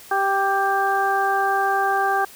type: harmonic tone with a mistuned harmonic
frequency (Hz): 392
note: G4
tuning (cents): 0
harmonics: 1 / 2 / 3 / 4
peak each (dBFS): -26 / -20 / -25 / -24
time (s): 0.11-2.25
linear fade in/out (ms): 5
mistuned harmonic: 4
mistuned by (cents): +15
effects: white hiss -44 dBFS RMS until 2.35 s